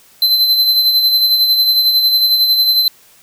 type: tone with tremolo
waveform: square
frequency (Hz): 4067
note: C8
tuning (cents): -50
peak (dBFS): -8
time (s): 0.22-2.88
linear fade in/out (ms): 2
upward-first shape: sine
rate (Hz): 11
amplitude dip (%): 45
effects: white hiss -47 dBFS RMS until 3.22 s